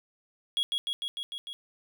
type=tone with echo; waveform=triangle; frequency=3322 Hz; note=G#7; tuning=in tune; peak=-23 dBFS; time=0.57-0.63 s; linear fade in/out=0 ms; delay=150 ms; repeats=6; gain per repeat=-2 dB; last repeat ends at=1.53 s; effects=none